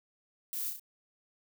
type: noise with echo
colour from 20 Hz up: violet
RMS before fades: -37 dBFS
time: 0.53-0.7 s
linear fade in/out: 0 ms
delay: 32 ms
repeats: 3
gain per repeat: -4 dB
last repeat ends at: 0.796 s
effects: none